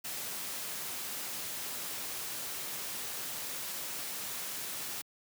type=noise; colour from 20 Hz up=white; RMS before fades=-39 dBFS; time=0.04-5.02 s; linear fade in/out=10 ms; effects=high-pass 100 Hz 12 dB/octave